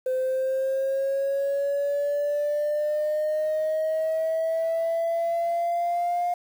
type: linear sweep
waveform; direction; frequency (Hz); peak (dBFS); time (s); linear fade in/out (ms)
sine; up; 513 to 708; -21; 0.06-6.34; 5
effects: tanh soft clip ceiling -19 dBFS + 8-bit